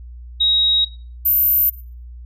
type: tone pair in turn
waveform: sine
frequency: 3800 / 13567 Hz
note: A#7 / G#9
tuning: +33 / +36 cents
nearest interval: octave + minor seventh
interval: 2203 cents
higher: second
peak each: -13 dBFS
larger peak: neither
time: 0.4-0.85 / 1.25-1.7 s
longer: neither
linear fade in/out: 10 ms
effects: noise-tail reverb RT60 0.4 s tail -18 dB re dry + added 60 Hz sine -33 dBFS peak until 2.25 s